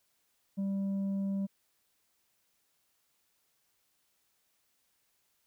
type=tone with tanh clipping; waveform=sine; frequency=196 Hz; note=G3; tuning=in tune; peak=-31 dBFS; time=0.57-1.47 s; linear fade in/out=20 ms; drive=4 dB; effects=white hiss -75 dBFS RMS until 5.46 s